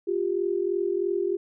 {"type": "tone pair together", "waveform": "sine", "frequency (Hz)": [353.4, 396.5], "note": ["F4", "G4"], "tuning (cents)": [21, 20], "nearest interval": "major second", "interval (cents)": 199, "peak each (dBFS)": -26, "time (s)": [0.07, 1.37], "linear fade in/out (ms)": 10, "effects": []}